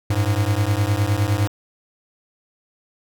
square beating tone pair, 98 / 107.8 Hz, G2 / A2, 0 / -35 cents, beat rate 9.8 Hz, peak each -21 dBFS, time 0.1-1.48 s, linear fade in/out 5 ms, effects none

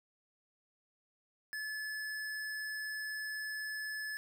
sine tone with hard clipping, 1724 Hz, A6, 36 cents flat, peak -39 dBFS, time 1.53-4.17 s, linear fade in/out 0 ms, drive 18 dB, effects none

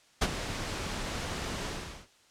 pink noise with ADSR envelope, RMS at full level -24 dBFS, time 0.21-2.08 s, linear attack 12 ms, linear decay 47 ms, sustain -11 dB, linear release 430 ms, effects white hiss -62 dBFS RMS until 2.3 s + low-pass 7000 Hz 12 dB/octave

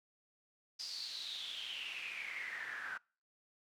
pink noise with band-pass filter sweep, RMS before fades -44 dBFS, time 0.79-2.98 s, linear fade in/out 10 ms, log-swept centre 5000 to 1500 Hz, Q 8.9, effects noise-tail reverb RT60 0.4 s tail -26 dB re dry

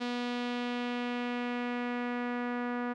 sawtooth tone with low-pass filter sweep, 243.4 Hz, B3, 25 cents flat, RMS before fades -34 dBFS, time 0-2.94 s, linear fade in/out 20 ms, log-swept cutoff 4000 to 1600 Hz, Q 1.6, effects none

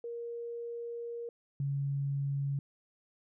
sine tone pair in turn, 470.1 / 139.76 Hz, A#4 / C#3, +15 / +15 cents, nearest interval octave + major sixth, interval 2100 cents, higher first, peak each -37 / -30 dBFS, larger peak second, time 0.04-1.29 / 1.6-2.59 s, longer first, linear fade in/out 2 ms, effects none

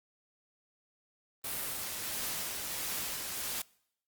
white noise with tremolo, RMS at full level -36 dBFS, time 1.44-3.62 s, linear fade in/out 5 ms, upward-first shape sine, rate 1.5 Hz, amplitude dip 25%, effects noise-tail reverb RT60 0.7 s tail -24 dB re dry + Opus 32 kbps

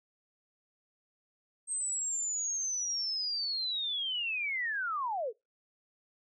sine linear sweep, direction down, 8372 to 402.6 Hz, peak -31 dBFS, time 1.67-5.33 s, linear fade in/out 50 ms, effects noise-tail reverb RT60 0.2 s tail -23 dB re dry

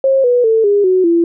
sine tone with pitch steps, 537 / 489.6 / 446.4 / 407 / 371 / 338.3 Hz, C5 / B4 / A4 / G#4 / F#4 / E4, +45 / -15 / +25 / -35 / +5 / +45 cents, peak -8 dBFS, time 0.04-1.24 s, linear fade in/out 2 ms, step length 200 ms, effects none

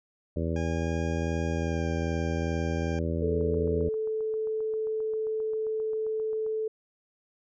harmonic tone, 82.5 Hz, E2, 2 cents sharp, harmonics 1 / 2 / 3 / 4 / 5 / 6 / 7, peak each -30 / -33 / -35 / -36 / -37 / -38 / -38 dBFS, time 0.36-3.89 s, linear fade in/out 5 ms
20% pulse tone with pitch glide, 815 to 795 Hz, G#5 to G5, -33 to +24 cents, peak -34 dBFS, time 0.56-2.99 s, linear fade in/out 2 ms, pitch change -43 cents, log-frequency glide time 1.52-1.88 s
sine tone, 437.2 Hz, A4, 11 cents flat, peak -27 dBFS, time 3.22-6.68 s, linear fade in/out 5 ms
click train, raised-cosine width 1 ms, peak -37 dBFS, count 24, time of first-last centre 3.41-6.464 s, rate 7.53 Hz
effects resampled to 16000 Hz

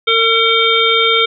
harmonic tone, 453.7 Hz, A#4, 47 cents flat, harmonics 1 / 3 / 5 / 7 / 8, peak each -16 / -16 / -16 / -16 / -16 dBFS, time 0.07-1.26 s, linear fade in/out 10 ms, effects none

